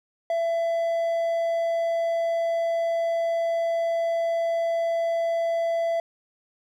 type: tone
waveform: triangle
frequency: 669 Hz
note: E5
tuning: 25 cents sharp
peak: -20 dBFS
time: 0.3-6 s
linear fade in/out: 2 ms
effects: none